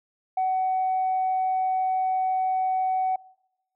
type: tone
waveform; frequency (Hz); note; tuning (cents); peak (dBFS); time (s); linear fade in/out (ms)
sine; 751; F#5; +26; -20; 0.37-3.16; 5
effects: noise-tail reverb RT60 0.9 s tail -25 dB re dry + tanh soft clip ceiling -18 dBFS